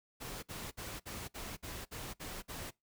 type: noise bursts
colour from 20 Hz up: pink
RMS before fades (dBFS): -44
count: 9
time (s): 0.2-2.71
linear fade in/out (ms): 20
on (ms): 230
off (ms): 55
effects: noise-tail reverb RT60 0.2 s tail -23 dB re dry